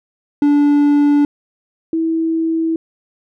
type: tone pair in turn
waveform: triangle / sine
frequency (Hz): 290 / 325.5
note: D4 / E4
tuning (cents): -22 / -22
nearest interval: major second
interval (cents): 200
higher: second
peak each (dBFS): -7 / -14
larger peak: first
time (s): 0.42-1.25 / 1.93-2.76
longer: neither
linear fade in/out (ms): 2
effects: none